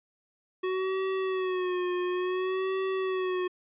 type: tone with vibrato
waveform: square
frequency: 370 Hz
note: F#4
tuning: in tune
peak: -28 dBFS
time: 0.63-3.48 s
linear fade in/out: 10 ms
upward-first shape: sine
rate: 0.57 Hz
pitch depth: 53 cents each way
effects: resampled to 8000 Hz